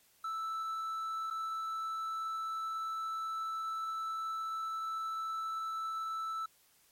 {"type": "tone with dropouts", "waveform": "triangle", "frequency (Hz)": 1318.5, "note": "E6", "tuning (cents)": 0, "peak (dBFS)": -33, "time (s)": [0.24, 6.46], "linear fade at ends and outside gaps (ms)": 5, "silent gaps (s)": [1.302, 1.308], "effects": ["white hiss -67 dBFS RMS until 6.91 s", "MP3 64 kbps"]}